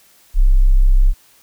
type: tone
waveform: sine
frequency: 32.7 Hz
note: C1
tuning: in tune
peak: -7 dBFS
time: 0.34-1.14 s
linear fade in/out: 50 ms
effects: white hiss -51 dBFS RMS until 1.42 s